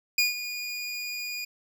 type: tone with ADSR envelope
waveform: 25% pulse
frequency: 2444 Hz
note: D#7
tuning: 32 cents flat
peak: -15 dBFS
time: 0.18-1.45 s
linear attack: 4 ms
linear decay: 150 ms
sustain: -13 dB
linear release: 8 ms
effects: none